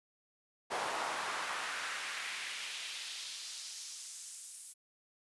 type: noise with high-pass filter sweep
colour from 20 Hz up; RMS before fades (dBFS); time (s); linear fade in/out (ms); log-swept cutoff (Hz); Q
brown; -41; 0.7-4.74; 20; 750 to 9800; 1.5
effects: resampled to 24000 Hz